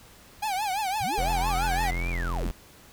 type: tone with vibrato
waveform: 45% pulse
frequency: 802 Hz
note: G5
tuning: 39 cents sharp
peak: -26 dBFS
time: 0.42-1.91 s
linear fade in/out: 10 ms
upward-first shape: triangle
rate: 5.9 Hz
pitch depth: 180 cents each way
type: linear two-way sweep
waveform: sine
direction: up then down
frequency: 61.74 to 2432 to 61.74 Hz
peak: -33 dBFS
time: 1-2.49 s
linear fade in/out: 10 ms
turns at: 2.1 s
type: tone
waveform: 45% pulse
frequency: 43.15 Hz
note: F1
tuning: 20 cents flat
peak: -27 dBFS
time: 1.18-2.51 s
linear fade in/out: 0 ms
effects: pink hiss -52 dBFS RMS until 2.92 s